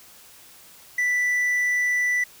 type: tone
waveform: triangle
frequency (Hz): 1975.5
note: B6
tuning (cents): 0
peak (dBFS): -18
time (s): 0.98-2.24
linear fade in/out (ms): 5
effects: white hiss -49 dBFS RMS until 2.4 s